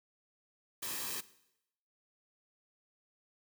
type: noise with comb filter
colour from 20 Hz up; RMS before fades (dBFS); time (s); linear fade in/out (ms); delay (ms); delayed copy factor
white; -39; 0.82-1.21; 10; 1.4; -0.6
effects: noise-tail reverb RT60 0.8 s tail -17 dB re dry